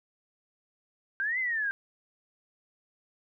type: exponential two-way sweep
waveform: sine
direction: up then down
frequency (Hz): 1550 to 2093 to 1573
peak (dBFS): -27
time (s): 1.2-1.71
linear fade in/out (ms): 0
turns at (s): 1.39
effects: none